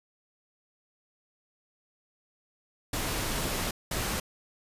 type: noise bursts at uneven times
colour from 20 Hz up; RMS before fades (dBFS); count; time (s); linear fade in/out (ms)
pink; -31; 2; 2.93-3.71 / 3.91-4.2; 5
effects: resampled to 32000 Hz